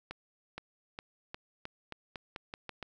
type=accelerating click train; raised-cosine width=0.3 ms; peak=-24 dBFS; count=11; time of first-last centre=0.11-2.827 s; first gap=470 ms; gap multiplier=0.87; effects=none